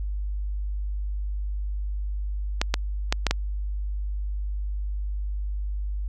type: clicks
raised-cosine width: 0.2 ms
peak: -4 dBFS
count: 5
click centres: 2.615 / 2.741 / 3.125 / 3.267 / 3.31 s
effects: added 50 Hz sine -26 dBFS peak until 6.08 s

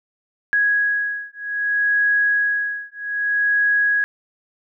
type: beating tone pair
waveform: sine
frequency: 1661.2 / 1661.83 Hz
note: G#6 / G#6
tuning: 0 / +1 cents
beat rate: 0.63 Hz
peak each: -20 dBFS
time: 0.53-4.04 s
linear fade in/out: 0 ms
effects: none

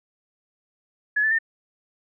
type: tone with pitch steps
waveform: sine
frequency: 1698 / 1753.8 / 1811.5 Hz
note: G#6 / A6 / A6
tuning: +38 / -6 / +50 cents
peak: -18 dBFS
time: 1.16-1.388 s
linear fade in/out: 10 ms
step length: 76 ms
effects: none

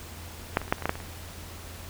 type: clicks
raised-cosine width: 0.5 ms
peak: -6 / -21 / -26 / -6 / -28 / -19 / -10 / -9 / -22 / -26 dBFS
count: 10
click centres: 0.571 / 0.616 / 0.68 / 0.725 / 0.783 / 0.823 / 0.856 / 0.894 / 0.955 / 1.002 s
effects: added 84 Hz sine -43 dBFS peak until 1.89 s + pink hiss -44 dBFS RMS until 1.89 s

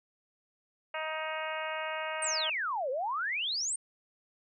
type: harmonic tone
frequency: 314 Hz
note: D#4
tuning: 16 cents sharp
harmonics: 2 / 3 / 4 / 5 / 6 / 7 / 8 / 9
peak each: -38 / -40 / -41 / -42 / -43 / -43 / -44 / -45 dBFS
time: 0.94-2.5 s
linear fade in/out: 5 ms
type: exponential two-way sweep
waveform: sine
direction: down then up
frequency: 9020 to 493.9 to 9020 Hz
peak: -30 dBFS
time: 2.22-3.76 s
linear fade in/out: 5 ms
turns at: 2.9 s
effects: none

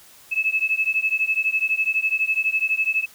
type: beating tone pair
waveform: sine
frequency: 2593 / 2605 Hz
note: E7 / E7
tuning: -29 / -21 cents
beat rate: 12 Hz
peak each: -22 dBFS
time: 0.31-3.06 s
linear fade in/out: 20 ms
effects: white hiss -49 dBFS RMS until 3.14 s

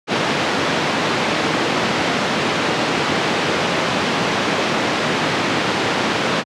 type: band-pass noise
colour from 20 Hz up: pink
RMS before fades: -19 dBFS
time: 0.07-6.44 s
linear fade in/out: 50 ms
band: 180 to 3800 Hz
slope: 12 dB/octave
effects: high-pass 100 Hz 12 dB/octave + low-pass 8000 Hz 12 dB/octave

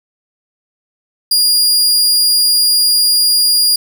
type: tone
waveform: sawtooth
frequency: 4839 Hz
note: D#8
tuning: 49 cents flat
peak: -6 dBFS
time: 1.31-3.76 s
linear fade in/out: 5 ms
effects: none

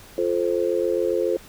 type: chord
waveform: sine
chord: F major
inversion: none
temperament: just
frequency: 349.2 / 436.5 / 523.8 Hz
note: F4 / A4 / C5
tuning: 0 / -14 / +2 cents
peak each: -24 dBFS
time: 0.18-1.37 s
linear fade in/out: 2 ms
effects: pink hiss -46 dBFS RMS until 1.48 s

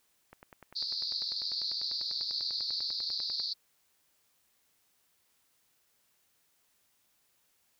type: click train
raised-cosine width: 0.5 ms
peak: -34 dBFS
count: 32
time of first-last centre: 0.33-3.399 s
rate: 10.1 Hz
type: band-pass noise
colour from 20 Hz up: white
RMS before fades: -35 dBFS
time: 0.75-3.54 s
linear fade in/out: 20 ms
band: 4100 to 4800 Hz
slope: 96 dB/octave
effects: white hiss -72 dBFS RMS until 7.79 s

